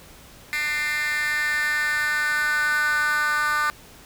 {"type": "tone with high-pass filter sweep", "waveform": "10% pulse", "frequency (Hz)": 299.1, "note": "D4", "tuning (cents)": 32, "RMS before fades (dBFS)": -23, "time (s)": [0.53, 3.7], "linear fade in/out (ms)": 0, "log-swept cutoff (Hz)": [2100, 1300], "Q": 5.3, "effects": ["pink hiss -47 dBFS RMS until 4.05 s"]}